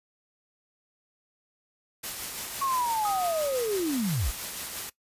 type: noise with tremolo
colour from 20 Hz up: white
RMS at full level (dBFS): -34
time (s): 2.03-4.9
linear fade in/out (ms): 10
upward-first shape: triangle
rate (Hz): 5.9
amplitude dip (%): 35
type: linear sweep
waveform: sine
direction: down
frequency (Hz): 1111 to 38.89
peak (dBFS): -25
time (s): 2.61-4.31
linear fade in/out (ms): 10
type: tone with exponential decay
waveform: sine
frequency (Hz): 1253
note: D#6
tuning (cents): +12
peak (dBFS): -30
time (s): 3.05-4.39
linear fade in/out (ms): 1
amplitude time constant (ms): 290
effects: noise-tail reverb RT60 0.1 s tail -19 dB re dry + resampled to 32000 Hz